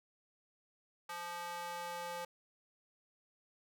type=tone with high-pass filter sweep; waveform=square; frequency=173.6 Hz; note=F3; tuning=10 cents flat; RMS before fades=-43 dBFS; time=1.09-2.25 s; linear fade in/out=5 ms; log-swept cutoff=1000 to 660 Hz; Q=2; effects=none